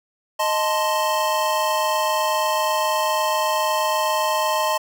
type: chord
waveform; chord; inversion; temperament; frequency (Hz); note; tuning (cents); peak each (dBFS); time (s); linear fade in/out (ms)
square; A diminished; second; equal; 622.3 / 880 / 1046.5; Eb5 / A5 / C6; 0 / 0 / 0; -24; 0.39-4.78; 10
effects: none